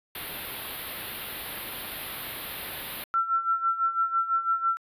white band-stop noise, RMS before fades -34 dBFS, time 0.15-3.04 s, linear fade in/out 2 ms, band 4100 to 11000 Hz, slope 48 dB/octave
sine tone with tremolo, 1348 Hz, E6, 38 cents sharp, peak -20 dBFS, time 3.14-4.77 s, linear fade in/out 0 ms, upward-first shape sine, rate 6 Hz, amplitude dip 75%
effects resampled to 32000 Hz

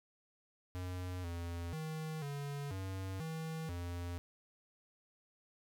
square tone with pitch steps, 90.8 / 85.5 / 157.6 / 142.4 / 95.3 / 160.5 / 87.2 Hz, F#2 / F2 / D#3 / C#3 / G2 / E3 / F2, -32 / -36 / +23 / +47 / -48 / -46 / -2 cents, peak -40 dBFS, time 0.75-4.18 s, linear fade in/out 0 ms, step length 490 ms, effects none

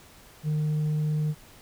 triangle tone with tanh clipping, 152.5 Hz, D#3, 34 cents flat, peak -24 dBFS, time 0.43-1.35 s, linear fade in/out 50 ms, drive 7 dB, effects pink hiss -52 dBFS RMS until 1.61 s

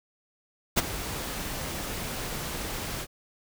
pink noise with ADSR envelope, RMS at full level -19 dBFS, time 0.76-3.07 s, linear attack 24 ms, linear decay 22 ms, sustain -15 dB, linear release 53 ms, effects none

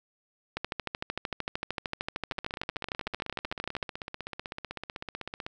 two click trains, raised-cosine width 0.3 ms, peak -20 / -15 dBFS, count 51 / 44, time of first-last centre 2.32-5.465 / 0.57-3.828 s, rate 15.9 / 13.2 Hz, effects none

